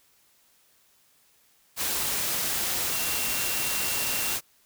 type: tone in noise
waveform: sine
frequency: 2743 Hz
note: F7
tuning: 32 cents flat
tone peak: -36 dBFS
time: 2.9-4.38 s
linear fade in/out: 50 ms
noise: white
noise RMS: -28 dBFS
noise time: 1.76-4.41 s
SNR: -11 dB
effects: white hiss -63 dBFS RMS until 4.65 s